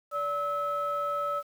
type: tone pair together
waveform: sine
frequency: 578.2 / 1298 Hz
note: D5 / E6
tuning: -27 / -27 cents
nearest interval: octave + major second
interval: 1400 cents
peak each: -31 / -28 dBFS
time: 0.11-1.43 s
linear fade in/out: 50 ms
effects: tanh soft clip ceiling -22 dBFS + 9-bit